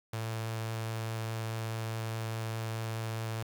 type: tone with notch filter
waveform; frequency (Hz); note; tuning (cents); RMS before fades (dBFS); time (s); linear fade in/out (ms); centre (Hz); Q
sawtooth; 111.9; A2; +30; -36; 0.13-3.43; 5; 260; 1.3
effects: 9-bit